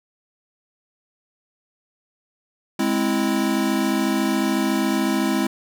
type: chord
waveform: square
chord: Ab augmented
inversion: none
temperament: equal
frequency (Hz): 207.7 / 261.6 / 329.6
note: Ab3 / C4 / E4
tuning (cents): 0 / 0 / 0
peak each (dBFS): -24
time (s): 2.79-5.47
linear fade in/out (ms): 5
effects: none